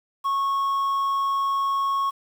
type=tone with quantisation; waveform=triangle; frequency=1100 Hz; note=C#6; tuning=14 cents flat; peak=-19 dBFS; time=0.24-2.11 s; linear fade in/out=20 ms; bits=8; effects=none